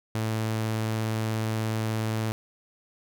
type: tone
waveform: sawtooth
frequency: 110.4 Hz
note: A2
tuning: 6 cents sharp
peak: -22 dBFS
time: 0.15-2.32 s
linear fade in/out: 0 ms
effects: none